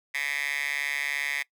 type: tone with high-pass filter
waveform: 10% pulse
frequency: 142.9 Hz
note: D3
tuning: 47 cents flat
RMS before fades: -30 dBFS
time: 0.14-1.43 s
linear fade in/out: 10 ms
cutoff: 2000 Hz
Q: 4.6
effects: noise-tail reverb RT60 0.1 s tail -21 dB re dry